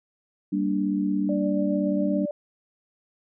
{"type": "chord", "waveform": "sine", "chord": "G minor", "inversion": "none", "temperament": "equal", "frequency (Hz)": [196, 233.1, 293.7], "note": ["G3", "Bb3", "D4"], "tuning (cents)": [0, 0, 0], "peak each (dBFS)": [-25, -31, -25], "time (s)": [0.52, 2.26], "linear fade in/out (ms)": 10}
{"type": "tone with tremolo", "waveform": "sine", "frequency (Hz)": 587.3, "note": "D5", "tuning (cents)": 0, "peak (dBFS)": -27, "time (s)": [1.29, 2.31], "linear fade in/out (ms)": 2, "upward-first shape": "triangle", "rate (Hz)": 7.2, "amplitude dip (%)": 35}
{"effects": []}